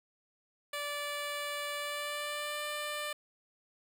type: tone with pitch glide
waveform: 10% pulse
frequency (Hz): 582 to 594.2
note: D5 to D5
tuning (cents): -16 to +20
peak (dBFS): -27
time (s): 0.73-3.13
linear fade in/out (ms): 5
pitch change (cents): +36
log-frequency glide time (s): 1.77-2.65
effects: none